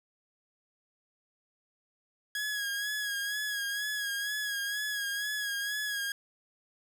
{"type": "tone with vibrato", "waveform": "sawtooth", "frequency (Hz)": 1661.2, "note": "G#6", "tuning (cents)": 0, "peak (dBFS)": -28, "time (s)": [2.35, 6.12], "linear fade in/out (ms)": 2, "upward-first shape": "sine", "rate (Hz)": 2.1, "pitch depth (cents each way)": 44, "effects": []}